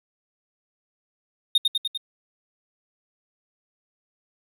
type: tone with echo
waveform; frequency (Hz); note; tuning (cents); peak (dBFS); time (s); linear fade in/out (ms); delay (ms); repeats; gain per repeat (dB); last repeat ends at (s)
triangle; 3690; A#7; -18; -13; 1.55-1.58; 5; 99; 4; -3; 1.976
effects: none